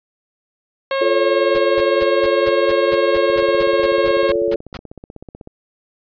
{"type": "harmonic tone", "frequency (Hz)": 542, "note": "C#5", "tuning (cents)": -39, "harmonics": [1, 2, 3, 4, 5, 6, 7, 8], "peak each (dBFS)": [-18, -24, -28, -30, -32, -34, -35, -36], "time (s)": [0.91, 4.32], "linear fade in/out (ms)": 2}
{"type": "chord", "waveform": "sine", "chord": "F augmented", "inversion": "none", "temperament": "equal with one note detuned", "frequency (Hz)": [349.2, 440, 561.8], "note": ["F4", "A4", "C#5"], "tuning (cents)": [0, 0, 23], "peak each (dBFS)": [-20, -19, -19], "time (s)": [1.01, 4.56], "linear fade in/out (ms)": 5}
{"type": "noise bursts", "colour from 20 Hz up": "pink", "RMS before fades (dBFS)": -29, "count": 15, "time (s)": [1.55, 4.77], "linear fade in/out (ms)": 0, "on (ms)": 28, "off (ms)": 200}
{"type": "click train", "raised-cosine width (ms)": 2, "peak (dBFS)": -22, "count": 36, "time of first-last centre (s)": [3.3, 5.474], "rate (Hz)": 16.1}
{"effects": ["resampled to 11025 Hz"]}